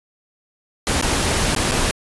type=noise with dropouts; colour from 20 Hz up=pink; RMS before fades=-19 dBFS; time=0.87-1.91 s; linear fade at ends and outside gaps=0 ms; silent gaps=1.013-1.025 / 1.55-1.563 / 1.712-1.719 s; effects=resampled to 24000 Hz